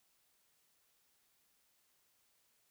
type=silence; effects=white hiss -75 dBFS RMS until 2.7 s